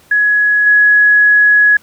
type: tone with level steps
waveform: sine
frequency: 1680 Hz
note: G#6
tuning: 19 cents sharp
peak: -8 / -5 dBFS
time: 0.11-1.77 s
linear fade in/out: 5 ms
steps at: 0.66 s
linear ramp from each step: 10 ms
effects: pink hiss -47 dBFS RMS until 1.82 s + high-pass 60 Hz 12 dB/octave